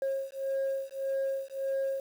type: beating tone pair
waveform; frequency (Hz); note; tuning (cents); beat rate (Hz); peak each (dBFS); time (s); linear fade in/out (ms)
sine; 540 / 541.7; C#5 / C#5; -45 / -40; 1.7; -31; 0.02-2; 2
effects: tanh soft clip ceiling -26 dBFS + 9-bit